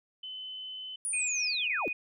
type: tone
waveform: sine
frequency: 3035 Hz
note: F#7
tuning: 43 cents sharp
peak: -38 dBFS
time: 0.23-0.96 s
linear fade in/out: 5 ms
type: linear sweep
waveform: sine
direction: down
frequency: 9910 to 246.9 Hz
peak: -30 dBFS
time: 1.05-1.88 s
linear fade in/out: 0 ms
type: tone with tremolo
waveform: sine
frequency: 2481 Hz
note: D#7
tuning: 6 cents flat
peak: -30 dBFS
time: 1.13-1.93 s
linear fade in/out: 5 ms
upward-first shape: sine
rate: 4 Hz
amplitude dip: 30%
effects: none